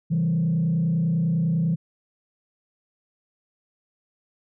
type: tone with frequency modulation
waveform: sine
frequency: 164.81 Hz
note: E3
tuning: in tune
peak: -18 dBFS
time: 0.1-1.76 s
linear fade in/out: 20 ms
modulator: 30 Hz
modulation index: 0.67
effects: tanh soft clip ceiling -16 dBFS